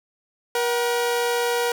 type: tone pair together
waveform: sawtooth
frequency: 477.5 / 758 Hz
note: A#4 / F#5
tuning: +42 / +42 cents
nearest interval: minor sixth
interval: 800 cents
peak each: -17 / -26 dBFS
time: 0.55-1.72 s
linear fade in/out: 2 ms
effects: none